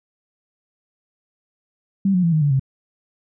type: tone with pitch steps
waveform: sine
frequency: 195.2 / 181.08 / 167.98 / 155.83 / 144.56 / 134.1 Hz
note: G3 / F#3 / E3 / D#3 / D3 / C3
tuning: -7 / -37 / +33 / +3 / -27 / +43 cents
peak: -14 dBFS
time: 2.05-2.596 s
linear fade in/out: 5 ms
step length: 91 ms
effects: none